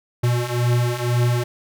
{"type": "beating tone pair", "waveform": "square", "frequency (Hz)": [119.9, 121.9], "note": ["A#2", "B2"], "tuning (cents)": [49, -22], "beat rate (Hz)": 2, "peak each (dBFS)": [-23, -20], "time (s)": [0.23, 1.44], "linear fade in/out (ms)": 10, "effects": []}